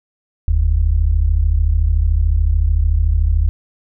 sine tone pair together, 43.98 / 77.6 Hz, F1 / D#2, +13 / -4 cents, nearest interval minor seventh, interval 983 cents, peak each -14 dBFS, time 0.48-3.49 s, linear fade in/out 0 ms, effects none

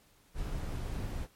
brown noise, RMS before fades -36 dBFS, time 0.34-1.28 s, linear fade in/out 50 ms, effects pink hiss -65 dBFS RMS until 1.35 s + MP3 64 kbps

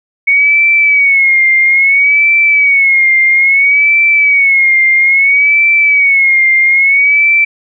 sine tone with vibrato, 2217 Hz, C#7, in tune, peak -5 dBFS, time 0.27-7.45 s, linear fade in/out 10 ms, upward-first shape sine, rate 0.6 Hz, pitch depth 89 cents each way, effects none

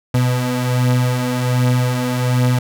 35% pulse beating tone pair, 124 / 125.3 Hz, B2 / B2, +7 / +25 cents, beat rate 1.3 Hz, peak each -19 / -14 dBFS, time 0.14-2.59 s, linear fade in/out 5 ms, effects none

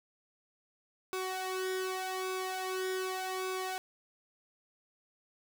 sawtooth tone with flanger, 374.3 Hz, F#4, 20 cents sharp, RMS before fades -36 dBFS, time 1.13-3.78 s, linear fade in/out 0 ms, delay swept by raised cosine 0.81 to 2.11 ms, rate 0.85 Hz, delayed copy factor +0.7, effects none

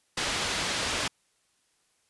white low-pass noise, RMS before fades -30 dBFS, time 0.17-1.08 s, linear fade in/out 5 ms, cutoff 4600 Hz, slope 12 dB/octave, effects white hiss -70 dBFS RMS until 2.09 s + resampled to 24000 Hz

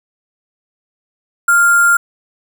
sine tone with sample-and-hold, 1396.9 Hz, F6, in tune, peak -7 dBFS, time 1.48-1.97 s, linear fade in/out 5 ms, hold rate 8820 Hz, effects none

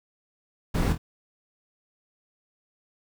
brown noise with echo, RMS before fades -24 dBFS, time 0.74-0.93 s, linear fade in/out 10 ms, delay 25 ms, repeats 2, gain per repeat -7 dB, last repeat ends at 0.98 s, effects none

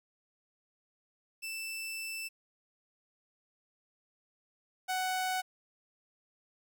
sawtooth tone pair in turn, 2653 / 744.5 Hz, E7 / F#5, +10 / +11 cents, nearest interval octave + minor seventh, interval 2199 cents, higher first, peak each -34 / -27 dBFS, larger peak second, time 1.42-2.29 / 4.88-5.42 s, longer first, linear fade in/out 20 ms, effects 11-bit

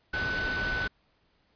sine tone in noise, 1500 Hz, F#6, 23 cents sharp, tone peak -29 dBFS, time 0.13-0.88 s, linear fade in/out 10 ms, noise pink, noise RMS -34 dBFS, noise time 0.13-0.88 s, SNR +2 dB, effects pink hiss -69 dBFS RMS until 1.55 s + resampled to 11025 Hz

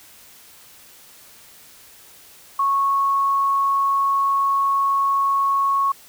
sine tone, 1103 Hz, C#6, 9 cents flat, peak -16 dBFS, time 2.59-5.92 s, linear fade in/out 5 ms, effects white hiss -47 dBFS RMS until 6.08 s

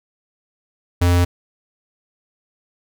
square tone, 87.9 Hz, F2, 12 cents sharp, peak -13 dBFS, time 1.01-1.25 s, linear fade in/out 10 ms, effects none

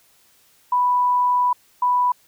sine tone bursts at uneven times, 987.8 Hz, B5, in tune, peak -15 dBFS, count 2, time 0.72-1.53 / 1.82-2.12 s, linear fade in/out 5 ms, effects white hiss -57 dBFS RMS until 2.27 s

